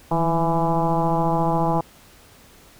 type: tone with frequency modulation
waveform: sine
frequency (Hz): 496.9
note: B4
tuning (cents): +11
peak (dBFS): -17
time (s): 0.11-1.81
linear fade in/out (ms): 5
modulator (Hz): 168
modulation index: 3
effects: pink hiss -50 dBFS RMS until 2.79 s